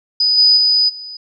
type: tone with level steps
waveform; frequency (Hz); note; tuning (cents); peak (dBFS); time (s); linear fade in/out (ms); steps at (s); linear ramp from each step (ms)
sine; 4978; D#8; 0; -11 / -7 / -10 / -28; 0.2-1.17; 5; 0.37 / 0.56 / 0.88; 20
effects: none